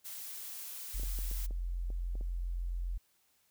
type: noise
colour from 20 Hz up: blue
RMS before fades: -44 dBFS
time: 0.04-1.47 s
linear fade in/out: 20 ms
type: tone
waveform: sine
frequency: 43.65 Hz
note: F1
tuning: in tune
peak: -33 dBFS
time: 0.94-2.98 s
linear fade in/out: 10 ms
type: clicks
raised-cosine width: 2 ms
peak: -37 dBFS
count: 8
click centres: 0.997 / 1.034 / 1.189 / 1.313 / 1.509 / 1.903 / 2.154 / 2.21 s
effects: white hiss -72 dBFS RMS until 3.5 s